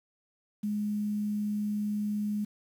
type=tone with quantisation; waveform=sine; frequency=208.6 Hz; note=G#3; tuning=8 cents sharp; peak=-28 dBFS; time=0.63-2.45 s; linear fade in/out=10 ms; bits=9; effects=none